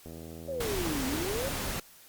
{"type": "click train", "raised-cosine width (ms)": 2, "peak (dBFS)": -31, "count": 95, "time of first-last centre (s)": [0.06, 1.211], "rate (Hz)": 81.7}
{"type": "exponential two-way sweep", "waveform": "sine", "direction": "down then up", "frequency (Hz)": [571, 252.7, 571], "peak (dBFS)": -32, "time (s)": [0.48, 1.49], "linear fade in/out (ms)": 5, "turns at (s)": 1.05}
{"type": "noise", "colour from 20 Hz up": "pink", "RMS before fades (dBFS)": -34, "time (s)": [0.6, 1.8], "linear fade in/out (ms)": 5}
{"effects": ["white hiss -55 dBFS RMS until 2.08 s", "Opus 48 kbps"]}